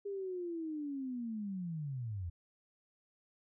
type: linear sweep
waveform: sine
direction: down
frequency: 406.7 to 81 Hz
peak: -37 dBFS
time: 0.05-2.3 s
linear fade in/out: 10 ms
effects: none